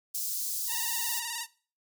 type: high-pass noise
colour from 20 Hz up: white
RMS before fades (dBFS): -33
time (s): 0.14-1.2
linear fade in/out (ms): 10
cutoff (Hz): 4900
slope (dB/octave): 24
type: tone with vibrato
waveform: 5% pulse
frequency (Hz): 932.3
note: A#5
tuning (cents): 0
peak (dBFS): -21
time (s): 0.67-1.47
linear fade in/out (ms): 50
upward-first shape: square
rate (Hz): 19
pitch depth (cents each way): 47
effects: noise-tail reverb RT60 0.4 s tail -20 dB re dry